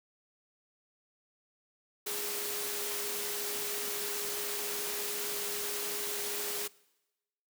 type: tone in noise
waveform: sine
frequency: 412.6 Hz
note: G#4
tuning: 11 cents flat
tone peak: -42 dBFS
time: 2.06-6.68 s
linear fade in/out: 10 ms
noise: white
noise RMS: -36 dBFS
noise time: 2.06-6.68 s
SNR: -9 dB
effects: noise-tail reverb RT60 1.0 s tail -23 dB re dry + high-pass 200 Hz 12 dB/octave